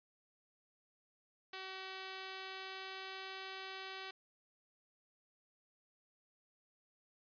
5% pulse tone with pitch glide, 379.5 to 381.9 Hz, F#4 to G4, +44 to -45 cents, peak -33 dBFS, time 1.53-4.11 s, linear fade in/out 5 ms, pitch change +11 cents, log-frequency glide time 1.64-3.27 s, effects resampled to 11025 Hz

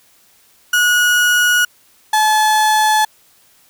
35% pulse tone pair in turn, 1455 / 860.7 Hz, F#6 / A5, -29 / -38 cents, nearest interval major sixth, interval 909 cents, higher first, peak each -9 dBFS, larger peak neither, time 0.73-1.65 / 2.13-3.05 s, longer neither, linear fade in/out 5 ms, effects white hiss -52 dBFS RMS until 3.69 s

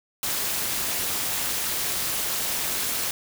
white noise with amplitude modulation, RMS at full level -24 dBFS, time 0.23-3.11 s, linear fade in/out 2 ms, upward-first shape sine, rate 229 Hz, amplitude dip 65%, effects none

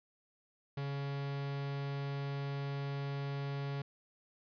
45% pulse tone, 140 Hz, C#3, 18 cents sharp, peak -36 dBFS, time 0.77-3.82 s, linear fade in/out 5 ms, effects resampled to 11025 Hz

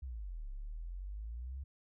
sine exponential two-way sweep, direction down then up, 69.8 to 33.3 to 69.8 Hz, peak -40 dBFS, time 0.02-1.64 s, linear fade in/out 10 ms, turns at 0.49 s, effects none

